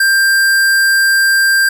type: tone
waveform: square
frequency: 1585 Hz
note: G6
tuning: 19 cents sharp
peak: -9 dBFS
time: 0-1.69 s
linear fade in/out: 5 ms
effects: none